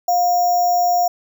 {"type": "tone with sample-and-hold", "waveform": "sine", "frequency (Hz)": 710, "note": "F5", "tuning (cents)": 28, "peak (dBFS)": -13, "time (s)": [0.08, 1.08], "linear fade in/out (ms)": 5, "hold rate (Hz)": 6300, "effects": []}